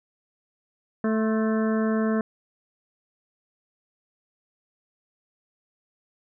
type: harmonic tone with a mistuned harmonic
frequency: 220 Hz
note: A3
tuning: in tune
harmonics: 1 / 2 / 3 / 5 / 6 / 7 / 8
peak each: -22 / -28 / -32 / -36 / -38 / -39 / -40 dBFS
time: 1.04-2.21 s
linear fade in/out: 2 ms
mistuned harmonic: 5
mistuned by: -45 cents
effects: none